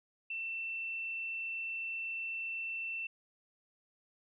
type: tone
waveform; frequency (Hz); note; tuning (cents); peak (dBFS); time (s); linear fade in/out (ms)
sine; 2683; E7; +30; -36; 0.3-3.07; 5
effects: none